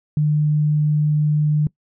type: tone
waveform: sine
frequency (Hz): 150.5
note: D3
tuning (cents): +43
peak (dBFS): -14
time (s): 0.17-1.67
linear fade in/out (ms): 2
effects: noise-tail reverb RT60 0.1 s tail -22 dB re dry